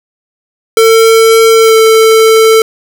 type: tone with pitch glide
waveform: square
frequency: 450.2 to 444 Hz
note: A4 to A4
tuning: +40 to +16 cents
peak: -3 dBFS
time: 0.77-2.62 s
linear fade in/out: 2 ms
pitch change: -24 cents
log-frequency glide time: 1.59-1.75 s
effects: none